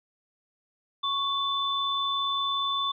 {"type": "tone pair together", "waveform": "sine", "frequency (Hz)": [1107, 3515], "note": ["C#6", "A7"], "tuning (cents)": [-3, -2], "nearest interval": "octave + minor sixth", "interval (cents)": 2001, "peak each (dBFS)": -28, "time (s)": [1.03, 2.92], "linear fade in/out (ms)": 10, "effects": []}